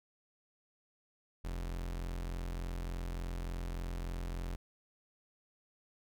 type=tone; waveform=40% pulse; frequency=43.41 Hz; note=F1; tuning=10 cents flat; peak=-36 dBFS; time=1.44-4.56 s; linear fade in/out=10 ms; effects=none